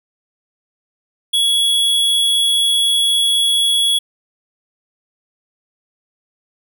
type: tone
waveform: square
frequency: 3359 Hz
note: G#7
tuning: 19 cents sharp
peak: -13 dBFS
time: 1.33-3.99 s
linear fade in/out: 10 ms
effects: none